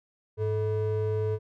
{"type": "ring-modulated tone", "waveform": "triangle", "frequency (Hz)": 269.3, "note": "C#4", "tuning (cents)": -50, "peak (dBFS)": -20, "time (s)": [0.37, 1.39], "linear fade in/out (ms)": 50, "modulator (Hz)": 166, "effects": []}